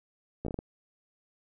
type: slowing click train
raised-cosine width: 2 ms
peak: -21 dBFS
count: 6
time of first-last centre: 0.45-0.589 s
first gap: 14 ms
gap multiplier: 1.35
effects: none